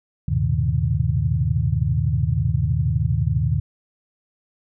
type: tone cluster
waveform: sine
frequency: 77.5 / 99.5 / 118.9 / 131.2 / 154.6 Hz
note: D#2 / G2 / A#2 / C3 / D#3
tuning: -6 / +26 / +35 / +5 / -11 cents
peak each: -24 dBFS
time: 0.28-3.6 s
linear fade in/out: 5 ms
effects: none